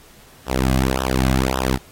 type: tone with flanger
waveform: sawtooth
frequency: 65.1 Hz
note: C2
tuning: 8 cents flat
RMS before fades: -19 dBFS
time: 0.46-1.79 s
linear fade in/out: 50 ms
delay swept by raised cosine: 0.44 to 2.24 ms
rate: 1.8 Hz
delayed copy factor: -0.75
effects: pink hiss -48 dBFS RMS until 1.91 s + AAC 48 kbps